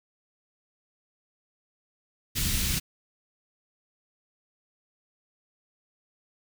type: band-stop noise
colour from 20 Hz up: pink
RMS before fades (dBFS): -27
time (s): 2.35-2.8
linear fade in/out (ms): 20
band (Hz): 170 to 2700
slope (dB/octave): 12
effects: none